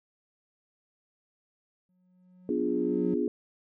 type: tone with exponential growth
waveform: triangle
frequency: 182 Hz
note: F#3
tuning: 28 cents flat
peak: -27 dBFS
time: 1.89-3.14 s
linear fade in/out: 2 ms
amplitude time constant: 270 ms
type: chord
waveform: sine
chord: B diminished seventh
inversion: none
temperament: equal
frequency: 246.9 / 293.7 / 349.2 / 415.3 Hz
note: B3 / D4 / F4 / Ab4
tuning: 0 / 0 / 0 / 0 cents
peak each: -31 dBFS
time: 2.49-3.28 s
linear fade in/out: 2 ms
effects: none